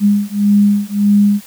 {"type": "beating tone pair", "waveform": "sine", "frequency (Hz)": [203.4, 205.1], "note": ["G#3", "G#3"], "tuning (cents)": [-36, -21], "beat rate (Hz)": 1.7, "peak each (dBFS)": -12, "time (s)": [0, 1.41], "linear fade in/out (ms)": 50, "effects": ["white hiss -39 dBFS RMS until 1.46 s"]}